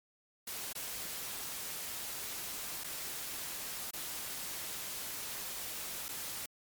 white noise with dropouts, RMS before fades -41 dBFS, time 0.47-6.46 s, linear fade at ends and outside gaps 5 ms, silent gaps 0.73-0.751 / 2.838-2.842 / 3.909-3.934 / 6.084-6.088 s, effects MP3 96 kbps

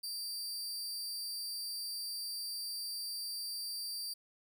sawtooth tone with amplitude modulation, 4700 Hz, D8, 1 cent sharp, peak -33 dBFS, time 0.03-4.14 s, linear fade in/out 10 ms, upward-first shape sine, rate 227 Hz, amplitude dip 55%, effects none

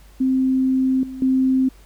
sine tone with level steps, 261.6 Hz, C4, in tune, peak -15 / -29 / -14 dBFS, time 0.2-1.69 s, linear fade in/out 10 ms, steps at 1.03 / 1.22 s, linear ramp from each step 2 ms, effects added 50 Hz sine -45 dBFS peak until 1.85 s + pink hiss -53 dBFS RMS until 1.85 s

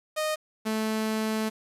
sawtooth tone pair in turn, 618 / 218.5 Hz, D#5 / A3, -12 / -12 cents, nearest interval octave + tritone, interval 1800 cents, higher first, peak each -22 dBFS, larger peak neither, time 0.16-0.36 / 0.65-1.5 s, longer second, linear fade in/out 20 ms, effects resampled to 32000 Hz + 8-bit

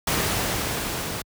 pink noise with level ramp, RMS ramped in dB -22 to -30 dBFS, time 0.07-1.22 s, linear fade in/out 5 ms, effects high-pass 60 Hz 12 dB/octave

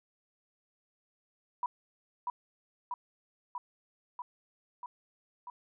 sine tone with echo, 980 Hz, B5, 14 cents flat, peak -29 dBFS, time 1.63-1.66 s, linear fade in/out 2 ms, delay 640 ms, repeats 6, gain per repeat -2 dB, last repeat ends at 5.5 s, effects none

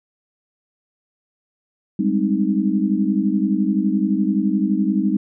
sine chord, Ab major seventh, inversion third, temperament equal, 196 / 207.7 / 261.6 / 311.1 Hz, G3 / Ab3 / C4 / Eb4, 0 / 0 / 0 / 0 cents, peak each -20 / -21 / -24 / -22 dBFS, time 1.99-5.17 s, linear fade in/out 5 ms, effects none

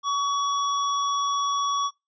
square tone, 1129 Hz, C#6, 31 cents sharp, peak -23 dBFS, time 0.03-1.91 s, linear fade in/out 50 ms, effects noise-tail reverb RT60 0.2 s tail -18 dB re dry + resampled to 16000 Hz

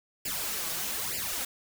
white noise with flanger, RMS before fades -33 dBFS, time 0.25-1.45 s, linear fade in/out 5 ms, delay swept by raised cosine 0.4 to 6.2 ms, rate 1.1 Hz, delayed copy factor +0.95, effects none

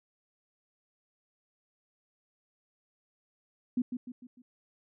sine tone with echo, 247.5 Hz, B3, 4 cents sharp, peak -25 dBFS, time 3.77-3.82 s, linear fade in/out 5 ms, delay 150 ms, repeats 4, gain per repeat -7 dB, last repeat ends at 4.42 s, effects none

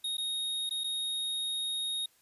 square tone with dropouts, 3735 Hz, A#7, 3 cents sharp, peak -32 dBFS, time 0.04-2.06 s, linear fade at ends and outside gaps 5 ms, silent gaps 0.17-0.18 / 0.694-0.708 / 0.837-0.841 s, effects white hiss -66 dBFS RMS until 2.21 s + resampled to 32000 Hz

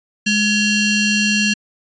sawtooth ring-modulated tone, 1479 Hz, F#6, 1 cent flat, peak -7 dBFS, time 0.26-1.54 s, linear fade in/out 10 ms, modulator 1270 Hz, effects resampled to 16000 Hz

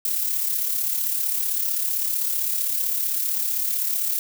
violet noise with amplitude modulation, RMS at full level -22 dBFS, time 0.05-4.19 s, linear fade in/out 2 ms, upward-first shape sine, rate 35.6 Hz, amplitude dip 45%, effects none

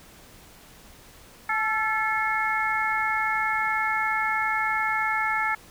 harmonic tone with a mistuned harmonic, 434.3 Hz, A4, 23 cents flat, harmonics 2 / 3 / 4 / 5, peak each -28 / -28 / -28 / -28 dBFS, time 1.49-5.55 s, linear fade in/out 5 ms, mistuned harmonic 3, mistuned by +48 cents, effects pink hiss -50 dBFS RMS until 5.7 s

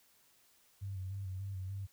sine tone with vibrato, 96 Hz, G2, 36 cents flat, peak -38 dBFS, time 0.81-1.87 s, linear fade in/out 20 ms, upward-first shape square, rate 3.4 Hz, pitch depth 43 cents each way, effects white hiss -68 dBFS RMS until 1.92 s

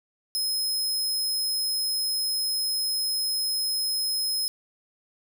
sawtooth tone, 5130 Hz, E8, 48 cents flat, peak -22 dBFS, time 0.35-4.48 s, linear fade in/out 0 ms, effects none

